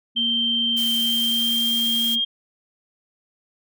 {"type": "tone", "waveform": "sine", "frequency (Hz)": 232.7, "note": "A#3", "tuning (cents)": -3, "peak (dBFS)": -28, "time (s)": [0.15, 2.21], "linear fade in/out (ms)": 50}
{"type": "tone with pitch glide", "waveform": "sine", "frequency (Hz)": [3136, 3220], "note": ["G7", "G7"], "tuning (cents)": [0, 46], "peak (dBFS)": -19, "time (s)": [0.16, 2.25], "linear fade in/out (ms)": 10, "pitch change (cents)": 46, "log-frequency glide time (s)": [0.9, 2.06]}
{"type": "noise", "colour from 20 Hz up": "blue", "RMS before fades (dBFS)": -31, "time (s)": [0.76, 2.16], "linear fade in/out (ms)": 20}
{"effects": []}